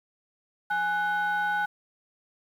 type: tone pair together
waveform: sine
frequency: 831.2 / 1487 Hz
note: G#5 / F#6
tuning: +1 / +8 cents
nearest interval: minor seventh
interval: 1007 cents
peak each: -25 dBFS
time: 0.7-1.66 s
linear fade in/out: 10 ms
effects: tanh soft clip ceiling -21 dBFS + 9-bit